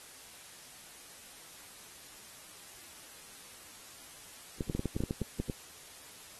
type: clicks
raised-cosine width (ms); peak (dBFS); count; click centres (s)
3; -19; 12; 4.608 / 4.698 / 4.75 / 4.794 / 4.857 / 4.965 / 5.005 / 5.037 / 5.109 / 5.217 / 5.4 / 5.498
effects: white hiss -52 dBFS RMS until 6.39 s + AAC 32 kbps